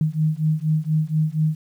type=beating tone pair; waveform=sine; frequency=153.7 / 157.9 Hz; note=D#3 / D#3; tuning=-21 / +26 cents; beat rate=4.2 Hz; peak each=-21 dBFS; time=0.01-1.55 s; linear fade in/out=2 ms; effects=9-bit